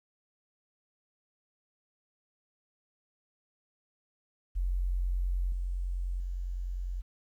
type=tone with level steps; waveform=sine; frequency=44.9 Hz; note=F1; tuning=49 cents sharp; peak=-27 / -30 / -32 dBFS; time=4.55-7.02 s; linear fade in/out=20 ms; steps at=5.52 / 6.2 s; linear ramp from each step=2 ms; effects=11-bit